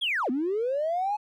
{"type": "linear two-way sweep", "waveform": "triangle", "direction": "down then up", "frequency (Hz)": [3440, 236.6, 855], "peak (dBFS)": -21, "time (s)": [0.01, 1.17], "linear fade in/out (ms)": 20, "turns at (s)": 0.3, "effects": ["tanh soft clip ceiling -22 dBFS"]}